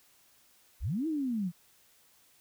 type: linear two-way sweep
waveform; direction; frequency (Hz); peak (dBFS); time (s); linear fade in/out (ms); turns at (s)
sine; up then down; 33.78 to 329.6 to 163.7; -29; 0.8-1.52; 50; 1.07
effects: white hiss -64 dBFS RMS until 2.4 s